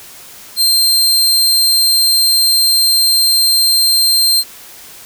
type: tone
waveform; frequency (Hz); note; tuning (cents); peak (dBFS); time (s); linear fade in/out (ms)
sawtooth; 4165; C8; -9; -6; 0.56-4.44; 50
effects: white hiss -36 dBFS RMS until 5.05 s